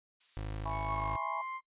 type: noise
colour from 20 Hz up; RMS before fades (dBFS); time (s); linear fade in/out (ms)
violet; -49; 0.2-1.05; 10
type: tone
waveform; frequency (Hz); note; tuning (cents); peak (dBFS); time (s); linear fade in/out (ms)
25% pulse; 52.5; G#1; +19; -33; 0.37-1.16; 0
type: chord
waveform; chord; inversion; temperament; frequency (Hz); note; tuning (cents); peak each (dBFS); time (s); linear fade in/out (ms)
sine; C# minor seventh; first; equal; 659.3 / 830.6 / 987.8 / 1108.7; E5 / G#5 / B5 / C#6; 0 / 0 / 0 / 0; -43 / -40 / -40 / -41; 0.65-1.42; 10
type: tone with pitch glide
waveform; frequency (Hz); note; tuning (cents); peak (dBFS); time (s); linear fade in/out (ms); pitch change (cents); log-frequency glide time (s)
35% pulse; 1107 to 1049.7; C#6 to C6; -3 to +5; -36; 0.69-1.61; 50; -92; 0.86-1.24
effects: noise-tail reverb RT60 0.1 s tail -19 dB re dry + resampled to 8000 Hz